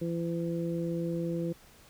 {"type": "harmonic tone", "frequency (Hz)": 168.7, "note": "E3", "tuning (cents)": 40, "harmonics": [1, 2, 3], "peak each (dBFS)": [-32, -34, -37], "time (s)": [0.01, 1.53], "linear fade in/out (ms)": 10, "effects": ["pink hiss -57 dBFS RMS until 1.89 s"]}